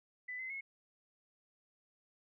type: tone with pitch steps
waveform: sine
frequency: 1997 / 2051 / 2177 Hz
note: B6 / C7 / C#7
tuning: +19 / -35 / -32 cents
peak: -40 dBFS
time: 0.28-0.61 s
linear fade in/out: 10 ms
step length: 110 ms
effects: none